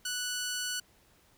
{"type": "tone", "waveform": "10% pulse", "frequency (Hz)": 1480, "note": "F#6", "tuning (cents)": 0, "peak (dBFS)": -24, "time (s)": [0.05, 0.8], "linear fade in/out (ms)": 5, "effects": ["pink hiss -64 dBFS RMS until 1.37 s"]}